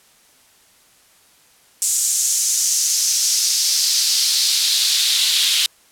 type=noise with high-pass filter sweep; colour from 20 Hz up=pink; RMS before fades=-17 dBFS; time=1.82-5.66 s; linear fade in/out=0 ms; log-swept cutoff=7400 to 3400 Hz; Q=2.7; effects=white hiss -53 dBFS RMS until 5.91 s + low-pass 12000 Hz 12 dB/octave